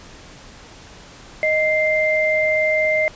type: tone pair together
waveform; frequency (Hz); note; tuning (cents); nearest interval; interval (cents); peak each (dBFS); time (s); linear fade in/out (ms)
sine; 622.3 / 2093; D#5 / C7; 0 / 0; octave + major sixth; 2100; -18; 1.43-3.08; 0
effects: pink hiss -42 dBFS RMS until 3.15 s + resampled to 16000 Hz